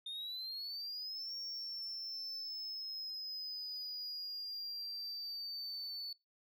sine exponential two-way sweep, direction up then down, 3635 to 5520 to 4462 Hz, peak -38 dBFS, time 0.06-6.13 s, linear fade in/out 5 ms, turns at 1.34 s, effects noise-tail reverb RT60 0.2 s tail -24 dB re dry + tanh soft clip ceiling -40 dBFS

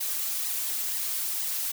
blue noise with flanger, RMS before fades -30 dBFS, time 0-1.72 s, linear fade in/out 10 ms, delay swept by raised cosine 0.98 to 6.98 ms, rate 2.1 Hz, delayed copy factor +0.95, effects none

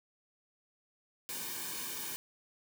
white noise with comb filter, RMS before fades -40 dBFS, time 1.29-2.16 s, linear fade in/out 0 ms, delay 1.5 ms, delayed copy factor -0.75, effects none

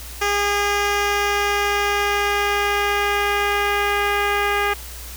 10% pulse tone with low-pass filter sweep, 407.8 Hz, G#4, 32 cents flat, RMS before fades -20 dBFS, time 0.21-4.74 s, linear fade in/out 10 ms, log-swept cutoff 6000 to 2700 Hz, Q 1, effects added 60 Hz sine -35 dBFS peak until 5.16 s + white hiss -37 dBFS RMS until 5.16 s

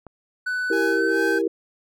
click, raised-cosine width 1 ms, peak -26 dBFS, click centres 0.067 s
triangle tone with pitch glide, 1494 to 1547.6 Hz, F#6 to G6, +16 to -23 cents, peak -21 dBFS, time 0.46-1.39 s, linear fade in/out 10 ms, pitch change +61 cents, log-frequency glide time 0.71-1.22 s
sine chord, E diminished, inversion none, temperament equal, 329.6 / 392 / 466.2 Hz, E4 / G4 / Bb4, 0 / 0 / 0 cents, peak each -24 dBFS, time 0.7-1.48 s, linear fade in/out 5 ms
sawtooth tone with tremolo, 830.6 Hz, G#5, in tune, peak -27 dBFS, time 0.72-1.42 s, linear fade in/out 10 ms, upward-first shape sine, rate 2.3 Hz, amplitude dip 95%
effects none

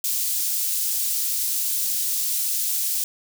white high-pass noise, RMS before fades -24 dBFS, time 0.04-3.04 s, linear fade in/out 2 ms, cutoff 5400 Hz, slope 12 dB/octave, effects none

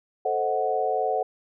sine chord, A diminished seventh, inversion none, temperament equal, 440 / 523.3 / 622.3 / 740 Hz, A4 / C5 / Eb5 / Gb5, 0 / 0 / 0 / 0 cents, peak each -28 / -29 / -31 / -25 dBFS, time 0.25-1.23 s, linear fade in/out 5 ms, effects none

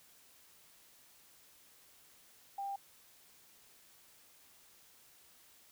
sine tone, 794 Hz, G5, 22 cents sharp, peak -37 dBFS, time 2.58-2.76 s, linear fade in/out 5 ms, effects white hiss -63 dBFS RMS until 5.71 s

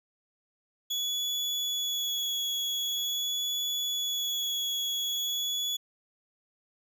35% pulse tone with vibrato, 3384 Hz, G#7, 32 cents sharp, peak -27 dBFS, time 0.9-5.77 s, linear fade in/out 10 ms, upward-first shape sine, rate 0.45 Hz, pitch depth 14 cents each way, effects none

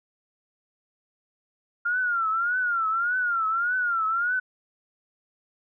sine tone with vibrato, 1396.9 Hz, F6, in tune, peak -22 dBFS, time 1.85-4.4 s, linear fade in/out 10 ms, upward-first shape triangle, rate 1.7 Hz, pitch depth 150 cents each way, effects none

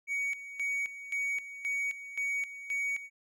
triangle tone with tremolo, 2247 Hz, C#7, 23 cents sharp, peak -28 dBFS, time 0.07-3.1 s, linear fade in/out 50 ms, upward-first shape square, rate 1.9 Hz, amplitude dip 75%, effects none

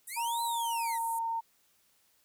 white band-pass noise, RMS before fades -44 dBFS, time 0.07-1.19 s, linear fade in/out 5 ms, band 8300 to 12000 Hz, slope 48 dB/octave
sawtooth linear two-way sweep, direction up then down, 1828 to 4088 to 1828 Hz, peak -36 dBFS, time 0.08-0.99 s, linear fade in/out 50 ms, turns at 0.42 s
sine tone with pitch glide, 932.3 to 913.6 Hz, A#5 to A#5, 0 to -35 cents, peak -30 dBFS, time 0.16-1.41 s, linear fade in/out 20 ms, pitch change -35 cents, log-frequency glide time 0.47-1.14 s
effects white hiss -69 dBFS RMS until 2.24 s

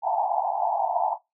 white band-pass noise, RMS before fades -25 dBFS, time 0.02-1.18 s, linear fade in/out 50 ms, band 670 to 920 Hz, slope 96 dB/octave, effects noise-tail reverb RT60 0.2 s tail -20 dB re dry

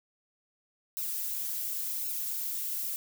violet noise with flanger, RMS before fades -34 dBFS, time 0.97-2.96 s, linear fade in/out 0 ms, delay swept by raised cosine 0.74 to 6.54 ms, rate 0.91 Hz, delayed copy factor +0.75, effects none

